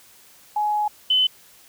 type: tone pair in turn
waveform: sine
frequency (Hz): 840 / 3031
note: G#5 / F#7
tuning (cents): +19 / +41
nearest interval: octave + minor seventh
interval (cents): 2222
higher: second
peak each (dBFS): -19 / -15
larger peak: second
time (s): 0.56-0.88 / 1.1-1.27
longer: first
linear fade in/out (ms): 5
effects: white hiss -51 dBFS RMS until 1.68 s